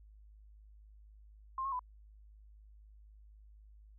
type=tone with pitch steps; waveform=sine; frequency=1057 / 1088 / 1001 Hz; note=C6 / C#6 / B5; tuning=+17 / -33 / +23 cents; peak=-34 dBFS; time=1.58-1.793 s; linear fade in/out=2 ms; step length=71 ms; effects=added 52 Hz sine -55 dBFS peak until 3.98 s